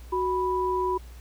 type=tone pair together; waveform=sine; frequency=370 / 985.7 Hz; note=F#4 / B5; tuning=0 / -4 cents; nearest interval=octave + perfect fourth; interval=1696 cents; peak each=-26 dBFS; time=0.12-0.98 s; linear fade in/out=10 ms; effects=added 60 Hz sine -41 dBFS peak until 1.2 s + pink hiss -54 dBFS RMS until 1.2 s